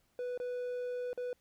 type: tone with dropouts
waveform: triangle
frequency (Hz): 493.9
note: B4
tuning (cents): 0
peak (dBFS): -33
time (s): 0.19-1.33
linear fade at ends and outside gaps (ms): 1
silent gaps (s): 0.376-0.4 / 1.131-1.176
effects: pink hiss -74 dBFS RMS until 1.4 s